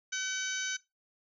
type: harmonic tone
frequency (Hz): 760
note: F#5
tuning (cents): +46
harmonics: 2 / 3 / 4 / 5 / 6 / 7 / 8 / 9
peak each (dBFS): -36 / -42 / -41 / -44 / -47 / -48 / -37 / -48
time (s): 0.12-0.77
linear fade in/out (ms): 10
effects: noise-tail reverb RT60 0.2 s tail -19 dB re dry

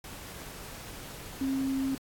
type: tone in noise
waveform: sine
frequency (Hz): 268.1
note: C4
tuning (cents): +42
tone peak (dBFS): -27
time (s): 1.41-1.95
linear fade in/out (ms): 2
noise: pink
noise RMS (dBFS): -44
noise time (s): 0.04-1.98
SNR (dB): +14
effects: AAC 64 kbps

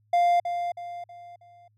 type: tone with echo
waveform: triangle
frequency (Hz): 698.5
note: F5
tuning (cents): 0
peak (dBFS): -16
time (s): 0.13-0.4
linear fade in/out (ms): 5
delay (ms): 320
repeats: 4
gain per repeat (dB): -8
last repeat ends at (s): 1.68
effects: added 106 Hz sine -63 dBFS peak until 1.77 s

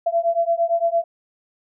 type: beating tone pair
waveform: sine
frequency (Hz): 671 / 679.8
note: E5 / F5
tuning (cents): +31 / -47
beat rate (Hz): 8.8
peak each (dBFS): -20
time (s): 0.06-1.04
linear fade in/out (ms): 10
effects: none

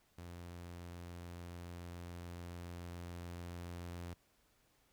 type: tone with level ramp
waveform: sawtooth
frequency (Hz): 87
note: F2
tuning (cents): -6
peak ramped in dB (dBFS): -44 to -40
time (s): 0.18-4.14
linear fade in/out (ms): 5
effects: pink hiss -73 dBFS RMS until 4.92 s

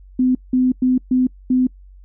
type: tone bursts at uneven times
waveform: sine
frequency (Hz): 254.7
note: C4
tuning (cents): -46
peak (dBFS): -12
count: 5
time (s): 0.19-0.35 / 0.53-0.72 / 0.82-0.98 / 1.11-1.27 / 1.5-1.67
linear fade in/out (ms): 5
effects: noise-tail reverb RT60 0.1 s tail -26 dB re dry + added 47 Hz sine -40 dBFS peak until 2.04 s

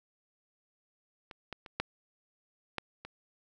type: clicks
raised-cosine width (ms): 0.3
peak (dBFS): -29 / -23 / -30 / -14 / -17 / -27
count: 6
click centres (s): 1.312 / 1.527 / 1.662 / 1.8 / 2.783 / 3.05
effects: none

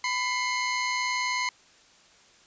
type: tone pair together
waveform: sawtooth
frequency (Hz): 1002.4 / 2124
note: B5 / C7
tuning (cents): +25 / +25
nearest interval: octave + minor second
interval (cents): 1300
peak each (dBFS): -25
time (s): 0.04-1.49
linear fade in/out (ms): 2
effects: white hiss -57 dBFS RMS until 2.46 s + resampled to 16000 Hz

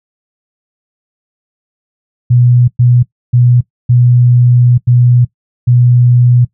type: tone bursts at uneven times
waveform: sine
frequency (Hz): 122.6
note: B2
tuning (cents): -12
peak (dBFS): -4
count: 6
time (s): 2.3-2.68 / 2.79-3.03 / 3.33-3.61 / 3.89-4.78 / 4.87-5.25 / 5.67-6.45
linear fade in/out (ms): 10
effects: noise-tail reverb RT60 0.1 s tail -18 dB re dry

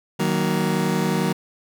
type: chord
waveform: 30% pulse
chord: D# minor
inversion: none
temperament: just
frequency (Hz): 155.56 / 186.68 / 233.3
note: D#3 / F#3 / A#3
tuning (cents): 0 / +16 / +2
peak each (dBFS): -22 / -20 / -23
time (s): 0.19-1.33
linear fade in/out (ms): 10
effects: none

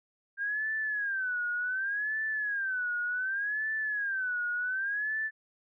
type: tone with vibrato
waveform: sine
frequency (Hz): 1593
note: G6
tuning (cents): +27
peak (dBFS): -29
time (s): 0.37-5.31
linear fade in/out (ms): 50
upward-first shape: sine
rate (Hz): 0.67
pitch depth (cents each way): 170
effects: none

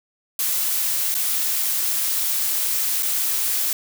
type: noise with dropouts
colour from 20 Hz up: blue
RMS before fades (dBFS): -22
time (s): 0.39-3.73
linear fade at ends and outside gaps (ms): 2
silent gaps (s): 1.143-1.15 / 3.025-3.029
effects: none

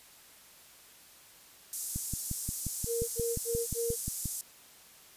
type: band-pass noise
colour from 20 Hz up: pink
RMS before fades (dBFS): -38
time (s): 1.73-4.41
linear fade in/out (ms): 0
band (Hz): 6800 to 13000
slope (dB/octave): 24
type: click train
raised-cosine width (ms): 5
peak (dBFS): -23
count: 14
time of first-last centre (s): 1.96-4.257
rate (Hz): 5.66
type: tone bursts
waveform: sine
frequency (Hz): 466.2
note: A#4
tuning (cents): 0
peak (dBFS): -30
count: 4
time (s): 2.86-3.962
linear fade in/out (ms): 50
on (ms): 220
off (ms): 74
effects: white hiss -56 dBFS RMS until 5.16 s + resampled to 32000 Hz

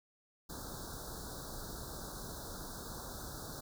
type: band-stop noise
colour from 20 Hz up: pink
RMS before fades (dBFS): -45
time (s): 0.49-3.61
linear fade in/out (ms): 10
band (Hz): 1600 to 3700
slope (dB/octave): 96
effects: none

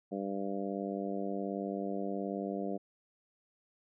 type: harmonic tone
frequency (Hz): 98.7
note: G2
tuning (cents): +12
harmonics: 2 / 3 / 4 / 5 / 6 / 7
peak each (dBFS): -38 / -40 / -41 / -42 / -43 / -43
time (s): 0.11-2.78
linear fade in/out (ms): 20
effects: none

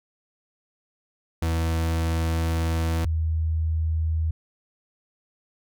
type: tone pair in turn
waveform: 40% pulse / sine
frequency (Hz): 81.9 / 79.98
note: E2 / D#2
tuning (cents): -11 / +48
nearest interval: unison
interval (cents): 41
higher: first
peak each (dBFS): -21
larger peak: neither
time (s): 1.42-3.05 / 3.05-4.31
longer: first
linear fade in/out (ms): 5
effects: none

